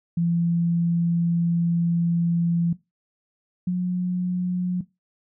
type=tone pair in turn; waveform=sine; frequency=170 / 180.11 Hz; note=F3 / F#3; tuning=-46 / -46 cents; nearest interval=minor second; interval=100 cents; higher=second; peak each=-19 / -20 dBFS; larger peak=first; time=0.17-2.73 / 3.67-4.81 s; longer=first; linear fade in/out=5 ms; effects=noise-tail reverb RT60 0.2 s tail -17 dB re dry